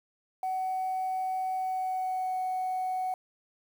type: tone with pitch glide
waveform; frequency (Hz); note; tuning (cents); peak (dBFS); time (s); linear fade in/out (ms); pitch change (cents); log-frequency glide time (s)
sine; 751 to 744.1; F#5 to F#5; +26 to +10; -27; 0.43-3.14; 2; -16; 1.57-2.39
effects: tanh soft clip ceiling -25 dBFS + 9-bit